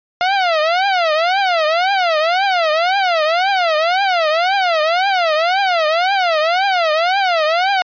sawtooth tone with vibrato, 698.5 Hz, F5, in tune, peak -9 dBFS, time 0.21-7.82 s, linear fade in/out 0 ms, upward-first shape triangle, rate 1.9 Hz, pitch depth 260 cents each way, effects resampled to 11025 Hz

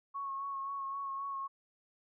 sine tone with vibrato, 1100 Hz, C#6, 14 cents flat, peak -36 dBFS, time 0.14-1.48 s, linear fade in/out 20 ms, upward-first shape sine, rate 3.8 Hz, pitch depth 24 cents each way, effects none

